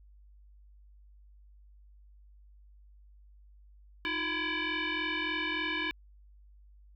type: tone with frequency modulation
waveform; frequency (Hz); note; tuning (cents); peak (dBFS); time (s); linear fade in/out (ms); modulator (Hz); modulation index
sine; 311.3; D#4; +1; -30; 4.05-5.91; 0; 666; 4.4
effects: added 50 Hz sine -54 dBFS peak until 6.95 s